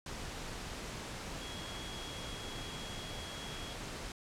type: tone in noise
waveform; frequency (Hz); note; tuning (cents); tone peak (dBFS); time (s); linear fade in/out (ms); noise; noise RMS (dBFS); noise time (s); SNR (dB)
sine; 3314; G#7; -4; -48; 1.41-3.73; 2; pink; -43; 0.06-4.12; -8
effects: low-pass 8000 Hz 12 dB/octave